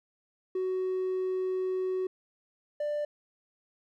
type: tone pair in turn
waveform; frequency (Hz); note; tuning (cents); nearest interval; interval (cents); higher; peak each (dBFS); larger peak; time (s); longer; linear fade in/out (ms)
triangle; 372.6 / 591.5; F#4 / D5; +12 / +12; minor sixth; 800; second; -25 / -26; first; 0.55-2.07 / 2.8-3.05; first; 5
effects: tanh soft clip ceiling -23 dBFS